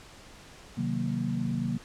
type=chord; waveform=sine; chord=C half-diminished seventh; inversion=none; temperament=equal; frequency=130.81 / 155.56 / 185 / 233.1 Hz; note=C3 / Eb3 / Gb3 / Bb3; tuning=0 / 0 / 0 / 0 cents; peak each=-33 / -35 / -33 / -31 dBFS; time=0.77-1.78 s; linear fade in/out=10 ms; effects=pink hiss -50 dBFS RMS until 1.84 s + low-pass 8000 Hz 12 dB/octave